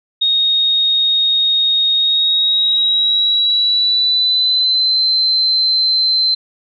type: tone with pitch glide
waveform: sine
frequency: 3729 to 4090 Hz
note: A#7 to C8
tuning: 0 to -40 cents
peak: -11 dBFS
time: 0.21-6.35 s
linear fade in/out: 10 ms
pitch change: +160 cents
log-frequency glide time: 1.95-5.02 s
effects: none